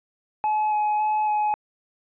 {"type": "tone with vibrato", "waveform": "triangle", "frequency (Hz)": 849, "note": "G#5", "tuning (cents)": 38, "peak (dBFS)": -18, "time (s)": [0.44, 1.54], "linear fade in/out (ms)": 0, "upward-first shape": "square", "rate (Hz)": 1.8, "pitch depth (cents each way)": 10, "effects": ["resampled to 8000 Hz"]}